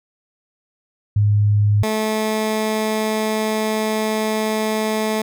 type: tone pair in turn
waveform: sine / 15% pulse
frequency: 103.83 / 217.1 Hz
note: G#2 / A3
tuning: 0 / -23 cents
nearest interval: octave + minor second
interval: 1277 cents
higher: second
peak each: -12 / -12 dBFS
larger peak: neither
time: 1.16-1.83 / 1.83-5.22 s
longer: second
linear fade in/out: 5 ms
effects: none